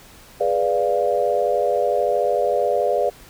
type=chord; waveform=sine; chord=G# diminished seventh; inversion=none; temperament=equal; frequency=415.3 / 493.9 / 587.3 / 698.5 Hz; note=G#4 / B4 / D5 / F5; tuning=0 / 0 / 0 / 0 cents; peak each=-24 / -22 / -21 / -23 dBFS; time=0.4-3.1 s; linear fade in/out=10 ms; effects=pink hiss -46 dBFS RMS until 3.29 s